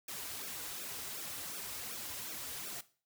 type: noise with flanger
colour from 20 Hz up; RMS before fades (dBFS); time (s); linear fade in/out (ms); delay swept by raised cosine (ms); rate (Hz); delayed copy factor
white; -43; 0.08-2.81; 5; 0.98 to 5.48; 2.7; -0.95
effects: noise-tail reverb RT60 0.4 s tail -17 dB re dry